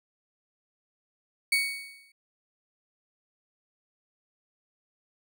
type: tone with exponential decay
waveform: 35% pulse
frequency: 2233 Hz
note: C#7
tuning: 12 cents sharp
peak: -18 dBFS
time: 1.52-2.12 s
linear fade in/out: 5 ms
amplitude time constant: 130 ms
effects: none